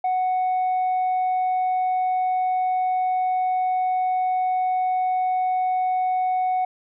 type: tone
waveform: sine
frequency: 740 Hz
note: F#5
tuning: in tune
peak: -17 dBFS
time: 0.04-6.65 s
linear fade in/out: 5 ms
effects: tanh soft clip ceiling -18 dBFS